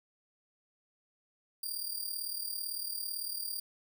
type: tone with amplitude modulation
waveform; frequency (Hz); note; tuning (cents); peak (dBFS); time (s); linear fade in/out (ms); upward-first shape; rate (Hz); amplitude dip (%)
10% pulse; 4774; D8; +28; -26; 1.63-3.6; 5; sine; 37.9; 65
effects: none